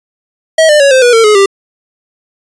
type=tone with pitch steps; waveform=square; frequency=641 / 598.1 / 558 / 520.7 / 485.8 / 453.3 / 422.9 / 394.6 Hz; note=E5 / D5 / C#5 / C5 / B4 / A#4 / G#4 / G4; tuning=-49 / +31 / +11 / -8 / -29 / -48 / +31 / +11 cents; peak=-4 dBFS; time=0.58-1.46 s; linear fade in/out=5 ms; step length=110 ms; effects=resampled to 22050 Hz